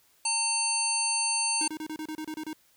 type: harmonic tone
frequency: 900 Hz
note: A5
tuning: 39 cents sharp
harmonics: 1 / 3 / 5 / 7 / 9 / 10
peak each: -33 / -34 / -33 / -35 / -30 / -30 dBFS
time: 0.25-1.68 s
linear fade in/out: 5 ms
type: tone bursts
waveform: square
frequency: 311.1 Hz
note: D#4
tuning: in tune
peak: -34 dBFS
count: 10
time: 1.61-2.531 s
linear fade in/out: 2 ms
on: 66 ms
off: 29 ms
effects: white hiss -64 dBFS RMS until 2.76 s